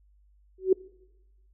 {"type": "tone with exponential growth", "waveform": "sine", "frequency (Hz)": 376.6, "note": "F#4", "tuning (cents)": 31, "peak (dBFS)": -13, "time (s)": [0.58, 0.73], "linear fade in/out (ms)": 5, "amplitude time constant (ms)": 31, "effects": ["noise-tail reverb RT60 1.0 s tail -23 dB re dry", "added 50 Hz sine -58 dBFS peak until 1.53 s"]}